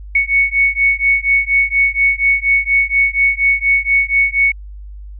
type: beating tone pair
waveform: sine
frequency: 2217 / 2221.2 Hz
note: C#7 / C#7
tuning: 0 / +3 cents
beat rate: 4.2 Hz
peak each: -14 dBFS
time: 0.15-4.52 s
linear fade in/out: 5 ms
effects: added 50 Hz sine -29 dBFS peak until 5.19 s